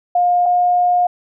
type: tone pair in turn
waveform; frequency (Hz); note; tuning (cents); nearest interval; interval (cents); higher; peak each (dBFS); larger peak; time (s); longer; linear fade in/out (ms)
sine; 710 / 713.4; F5 / F5; +28 / +37; unison; 9; second; -11; neither; 0.15-0.46 / 0.46-1.07; second; 5
effects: none